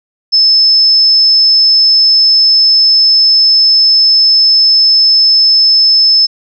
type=tone; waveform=sine; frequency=5240 Hz; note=E8; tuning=11 cents flat; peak=-4 dBFS; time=0.32-6.27 s; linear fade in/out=20 ms; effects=none